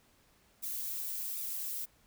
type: noise with flanger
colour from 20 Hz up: violet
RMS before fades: -38 dBFS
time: 0.62-1.86 s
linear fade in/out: 20 ms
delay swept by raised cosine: 0.81 to 5.11 ms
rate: 1.3 Hz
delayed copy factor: +0.75
effects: pink hiss -67 dBFS RMS until 2.06 s